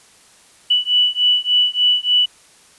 sine beating tone pair, 2960 / 2963.4 Hz, F#7 / F#7, 0 / +2 cents, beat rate 3.4 Hz, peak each -16 dBFS, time 0.7-2.26 s, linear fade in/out 10 ms, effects white hiss -49 dBFS RMS until 2.78 s + resampled to 24000 Hz

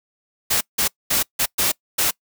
white noise bursts at uneven times, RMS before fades -19 dBFS, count 6, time 0.5-0.61 / 0.78-0.88 / 1.1-1.23 / 1.39-1.46 / 1.58-1.72 / 1.98-2.11 s, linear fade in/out 10 ms, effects noise-tail reverb RT60 0.1 s tail -24 dB re dry

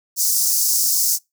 pink high-pass noise, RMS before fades -18 dBFS, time 0.16-1.19 s, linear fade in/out 50 ms, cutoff 5100 Hz, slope 48 dB/octave, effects noise-tail reverb RT60 0.2 s tail -25 dB re dry

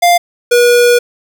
square tone pair in turn, 698.5 / 483 Hz, F5 / B4, 0 / -39 cents, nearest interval tritone, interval 639 cents, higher first, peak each -6 dBFS, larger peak neither, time 0.02-0.18 / 0.51-0.99 s, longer second, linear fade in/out 10 ms, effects none

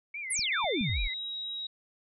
sine tone with vibrato, 2217 Hz, C#7, in tune, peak -35 dBFS, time 0.14-1.14 s, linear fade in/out 5 ms, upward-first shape sine, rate 4.9 Hz, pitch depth 150 cents each way
sine exponential sweep, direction down, 11175 to 30.06 Hz, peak -28 dBFS, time 0.3-1.08 s, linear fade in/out 10 ms
clicks, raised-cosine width 5 ms, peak -34 / -38 / -31 / -31 dBFS, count 4, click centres 0.392 / 0.643 / 0.811 / 0.896 s
sine tone with pitch glide, 3570 to 3826 Hz, A7 to A#7, +24 to +44 cents, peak -34 dBFS, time 0.52-1.67 s, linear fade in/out 5 ms, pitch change +120 cents, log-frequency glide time 0.82-0.98 s
effects none

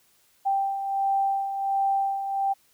sine beating tone pair, 784 / 785.4 Hz, G5 / G5, 0 / +3 cents, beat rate 1.4 Hz, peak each -31 / -23 dBFS, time 0.45-2.54 s, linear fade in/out 20 ms, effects white hiss -63 dBFS RMS until 2.73 s

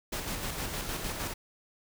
pink noise with tremolo, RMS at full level -34 dBFS, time 0.12-1.34 s, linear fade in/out 10 ms, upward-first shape square, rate 6.5 Hz, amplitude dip 35%, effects none

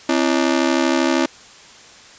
sawtooth ring-modulated tone, 298.2 Hz, D4, 27 cents sharp, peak -8 dBFS, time 0.09-1.26 s, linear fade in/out 2 ms, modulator 36.4 Hz, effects white hiss -43 dBFS RMS until 2.18 s + resampled to 16000 Hz

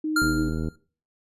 sine tone, 310 Hz, D#4, 6 cents flat, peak -24 dBFS, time 0.04-0.49 s, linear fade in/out 5 ms
square tone with exponential decay, 1396.9 Hz, F6, in tune, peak -19 dBFS, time 0.16-0.76 s, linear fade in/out 5 ms, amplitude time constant 130 ms
click train, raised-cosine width 3 ms, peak -17 dBFS, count 38, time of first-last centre 0.22-0.685 s, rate 79.6 Hz
effects noise-tail reverb RT60 0.4 s tail -19 dB re dry + resampled to 32000 Hz

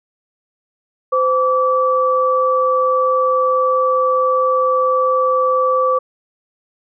sine tone pair together, 514.5 / 1155 Hz, C5 / D6, -29 / -29 cents, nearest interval octave + major second, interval 1400 cents, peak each -15 dBFS, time 1.12-5.99 s, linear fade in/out 10 ms, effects none

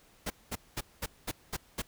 pink noise bursts, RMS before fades -34 dBFS, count 7, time 0.26-1.821 s, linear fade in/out 10 ms, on 43 ms, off 210 ms, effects pink hiss -62 dBFS RMS until 1.87 s

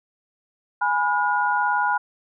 sine chord, F diminished, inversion first, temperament equal with one note detuned, 830.6 / 987.8 / 1433.7 Hz, Ab5 / Cb6 / F6, 0 / 0 / +45 cents, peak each -23 dBFS, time 0.81-1.98 s, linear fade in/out 10 ms, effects none

